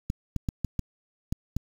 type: clicks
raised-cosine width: 5 ms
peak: -15 dBFS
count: 7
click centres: 0.101 / 0.363 / 0.488 / 0.647 / 0.793 / 1.325 / 1.566 s
effects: 7-bit